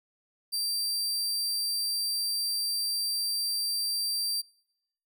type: tone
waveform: sawtooth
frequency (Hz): 4699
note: D8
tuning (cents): 0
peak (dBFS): -25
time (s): 0.52-4.42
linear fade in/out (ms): 20
effects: noise-tail reverb RT60 0.8 s tail -26 dB re dry